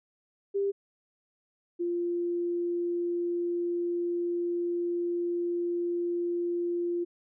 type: tone pair in turn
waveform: sine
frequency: 397.7 / 347.2 Hz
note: G4 / F4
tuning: +25 / -10 cents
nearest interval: major second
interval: 235 cents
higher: first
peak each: -25 / -27 dBFS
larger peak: first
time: 0.54-0.72 / 1.79-7.05 s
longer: second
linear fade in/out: 20 ms
effects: none